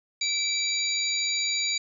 sine tone cluster, 2316 / 3892 / 4717 / 6890 Hz, D7 / B7 / D8 / A8, -25 / -26 / +7 / -37 cents, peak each -30 dBFS, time 0.21-1.78 s, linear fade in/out 5 ms, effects none

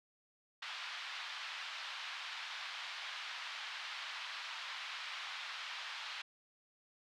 white band-pass noise, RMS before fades -45 dBFS, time 0.62-6.22 s, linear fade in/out 5 ms, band 900 to 3900 Hz, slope 24 dB/octave, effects none

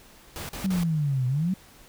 pink noise bursts, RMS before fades -36 dBFS, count 3, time 0.36-0.834 s, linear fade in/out 0 ms, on 130 ms, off 42 ms
sine exponential two-way sweep, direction down then up, 196 to 123.47 to 196 Hz, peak -22 dBFS, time 0.64-1.54 s, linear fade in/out 5 ms, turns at 1.27 s
effects pink hiss -52 dBFS RMS until 1.88 s

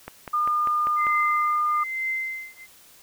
click train, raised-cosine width 0.5 ms, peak -19 dBFS, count 6, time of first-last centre 0.08-1.068 s, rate 5.06 Hz
sine tone, 1211 Hz, D#6, 47 cents flat, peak -20 dBFS, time 0.33-1.84 s, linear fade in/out 10 ms
sine tone with tremolo, 2074 Hz, C7, 16 cents flat, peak -23 dBFS, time 0.96-2.67 s, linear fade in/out 50 ms, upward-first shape triangle, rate 1.1 Hz, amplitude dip 100%
effects white hiss -52 dBFS RMS until 3.02 s

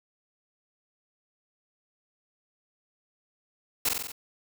white noise with echo, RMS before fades -25 dBFS, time 3.85-3.89 s, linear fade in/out 5 ms, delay 46 ms, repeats 5, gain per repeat -3 dB, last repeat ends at 4.12 s, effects none

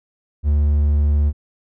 triangle tone, 73.42 Hz, D2, in tune, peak -11 dBFS, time 0.43-1.33 s, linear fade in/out 50 ms, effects none

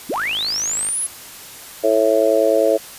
sine linear sweep, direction up, 158.3 to 11020 Hz, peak -19 dBFS, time 0.09-1.07 s, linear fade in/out 10 ms
click train, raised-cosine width 0.3 ms, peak -16 dBFS, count 40, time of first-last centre 0.14-0.887 s, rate 52.2 Hz
harmonic tone, 110 Hz, A2, in tune, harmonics 3 / 4 / 5 / 6, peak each -22 / -18 / -16 / -18 dBFS, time 1.83-2.78 s, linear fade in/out 20 ms
effects white hiss -37 dBFS RMS until 2.98 s + resampled to 32000 Hz

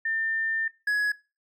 sine / triangle tone pair in turn, 1800 / 1679 Hz, A6 / G#6, +39 / +18 cents, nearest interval minor second, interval 121 cents, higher first, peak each -25 / -20 dBFS, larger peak second, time 0.05-0.68 / 0.87-1.12 s, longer first, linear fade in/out 5 ms, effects noise-tail reverb RT60 0.3 s tail -21 dB re dry

